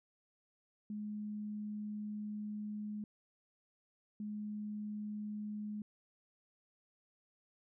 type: tone bursts at uneven times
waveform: sine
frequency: 210.1 Hz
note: G#3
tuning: 20 cents sharp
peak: -39 dBFS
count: 2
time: 0.9-3.04 / 4.2-5.82 s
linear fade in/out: 2 ms
effects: none